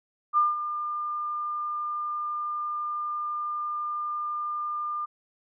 sine tone with ADSR envelope, 1202 Hz, D6, 40 cents sharp, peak -17 dBFS, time 0.33-5.06 s, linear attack 43 ms, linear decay 180 ms, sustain -11 dB, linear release 16 ms, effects none

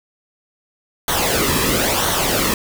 pink noise with flanger, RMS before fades -18 dBFS, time 1.08-2.54 s, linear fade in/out 2 ms, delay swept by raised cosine 0.4 to 1.4 ms, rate 1 Hz, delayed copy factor -0.6, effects none

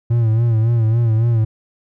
triangle tone with vibrato, 114.1 Hz, A#2, 37 cents flat, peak -10 dBFS, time 0.1-1.45 s, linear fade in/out 10 ms, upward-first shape sine, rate 3.6 Hz, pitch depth 72 cents each way, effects none

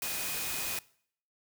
sine tone in noise, 2489 Hz, D#7, in tune, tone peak -42 dBFS, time 0.02-0.79 s, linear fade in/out 2 ms, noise white, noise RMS -35 dBFS, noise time 0.02-0.79 s, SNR -10 dB, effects noise-tail reverb RT60 0.6 s tail -22 dB re dry

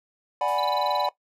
triangle chord, G# half-diminished seventh, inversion second, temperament equal, 587.3 / 740 / 830.6 / 987.8 Hz, D5 / F#5 / G#5 / B5, 0 / 0 / 0 / 0 cents, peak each -26 dBFS, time 0.41-1.09 s, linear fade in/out 2 ms
white noise with exponential decay, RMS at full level -44 dBFS, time 0.48-0.88 s, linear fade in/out 0 ms, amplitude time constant 86 ms
triangle tone bursts, 3980 Hz, B7, 13 cents sharp, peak -28 dBFS, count 11, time 0.58-1.061 s, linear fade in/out 5 ms, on 21 ms, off 25 ms
effects noise-tail reverb RT60 0.1 s tail -17 dB re dry + resampled to 32000 Hz

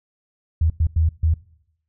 sine tone bursts at uneven times, 80.3 Hz, E2, 45 cents flat, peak -14 dBFS, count 4, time 0.61-0.7 / 0.8-0.87 / 0.96-1.09 / 1.23-1.34 s, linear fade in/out 5 ms, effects noise-tail reverb RT60 0.8 s tail -22 dB re dry

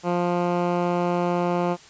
10% pulse tone with low-pass filter, 175.6 Hz, F3, 10 cents sharp, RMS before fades -23 dBFS, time 0.03-1.77 s, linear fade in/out 50 ms, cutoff 1600 Hz, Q 0.55, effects white hiss -48 dBFS RMS until 1.89 s + resampled to 16000 Hz

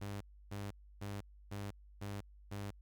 sawtooth tone bursts, 101 Hz, G#2, 48 cents flat, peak -37 dBFS, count 6, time 0.01-2.71 s, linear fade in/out 10 ms, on 200 ms, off 300 ms, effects added 50 Hz sine -56 dBFS peak until 2.81 s

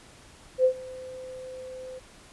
sine tone with ADSR envelope, 514 Hz, C5, 31 cents flat, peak -15 dBFS, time 0.58-2 s, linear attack 65 ms, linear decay 85 ms, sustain -22 dB, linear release 23 ms, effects pink hiss -52 dBFS RMS until 2.32 s + resampled to 24000 Hz

